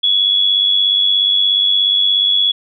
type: tone with amplitude modulation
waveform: sine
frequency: 3380 Hz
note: G#7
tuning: 30 cents sharp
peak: -8 dBFS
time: 0.03-2.52 s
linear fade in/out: 10 ms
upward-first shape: sine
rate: 96.9 Hz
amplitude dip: 55%
effects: none